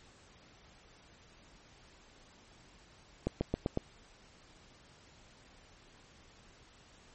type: accelerating click train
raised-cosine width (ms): 2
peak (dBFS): -17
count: 5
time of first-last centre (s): 3.27-3.774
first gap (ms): 140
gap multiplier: 0.93
effects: pink hiss -60 dBFS RMS until 7.14 s + MP3 32 kbps